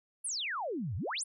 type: exponential two-way sweep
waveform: sine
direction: down then up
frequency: 11040 to 82.41 to 11040 Hz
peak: -33 dBFS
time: 0.24-1.24 s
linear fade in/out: 10 ms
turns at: 0.96 s
effects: none